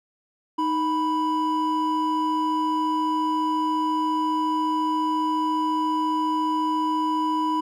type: tone pair together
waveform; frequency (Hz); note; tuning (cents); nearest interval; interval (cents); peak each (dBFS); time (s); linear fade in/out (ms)
triangle; 311.1 / 987.7; D#4 / B5; 0 / 0; octave + minor sixth; 2000; -23 / -21; 0.58-7.61; 10
effects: none